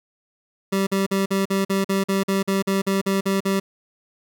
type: tone bursts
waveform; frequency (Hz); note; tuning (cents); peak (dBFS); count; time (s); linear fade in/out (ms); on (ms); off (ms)
25% pulse; 194.5; G3; -13; -15; 15; 0.72-3.6; 10; 150; 45
effects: none